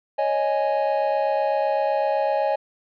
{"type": "chord", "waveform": "triangle", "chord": "C# suspended second", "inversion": "none", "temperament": "equal", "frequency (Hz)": [554.4, 622.3, 830.6], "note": ["C#5", "D#5", "G#5"], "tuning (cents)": [0, 0, 0], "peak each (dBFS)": -22, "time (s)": [0.18, 2.56], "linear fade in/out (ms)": 10, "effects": ["resampled to 11025 Hz"]}